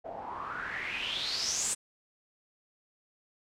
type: noise with low-pass filter sweep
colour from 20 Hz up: white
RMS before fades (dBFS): -35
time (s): 0.04-1.75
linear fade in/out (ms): 20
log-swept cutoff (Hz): 630 to 8400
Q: 6.5
effects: none